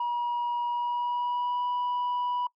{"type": "tone with pitch glide", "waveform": "sine", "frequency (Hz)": [960, 981.3], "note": ["B5", "B5"], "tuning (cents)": [-49, -11], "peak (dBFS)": -24, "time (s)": [0, 2.47], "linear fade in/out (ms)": 5, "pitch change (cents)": 38, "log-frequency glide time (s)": [0.68, 1.64], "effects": ["noise-tail reverb RT60 0.1 s tail -24 dB re dry", "tanh soft clip ceiling -25 dBFS"]}